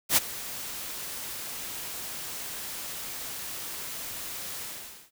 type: noise with ADSR envelope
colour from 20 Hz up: white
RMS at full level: -19 dBFS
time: 0.09-5.11 s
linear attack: 77 ms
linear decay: 24 ms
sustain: -18 dB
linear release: 500 ms
effects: none